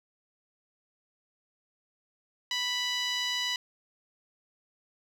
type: tone with band-pass filter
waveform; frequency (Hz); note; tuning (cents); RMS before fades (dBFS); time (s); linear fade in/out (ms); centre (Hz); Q
10% pulse; 987.8; B5; 0; -31; 2.51-3.56; 2; 3100; 1
effects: none